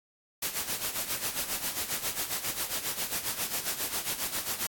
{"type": "noise with tremolo", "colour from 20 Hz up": "white", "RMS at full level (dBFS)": -30, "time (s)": [0.42, 4.67], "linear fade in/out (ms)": 5, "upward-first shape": "sine", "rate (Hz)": 7.4, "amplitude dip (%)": 70, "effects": ["AAC 64 kbps"]}